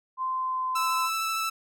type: tone with pitch glide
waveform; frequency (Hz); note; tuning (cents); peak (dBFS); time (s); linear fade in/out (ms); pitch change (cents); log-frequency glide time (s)
sine; 1038 to 1025.5; C6 to C6; -14 to -35; -26; 0.17-1.1; 50; -21; 0.29-0.86
type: tone with vibrato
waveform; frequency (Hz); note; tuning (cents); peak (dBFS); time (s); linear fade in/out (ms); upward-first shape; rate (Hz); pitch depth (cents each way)
sawtooth; 1318.5; E6; 0; -23; 0.75-1.5; 10; sine; 13; 10
effects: none